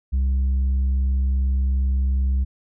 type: tone with tanh clipping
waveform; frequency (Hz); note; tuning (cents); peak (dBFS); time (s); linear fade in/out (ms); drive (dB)
sine; 65.9; C2; +13; -18; 0.12-2.45; 20; 3
effects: none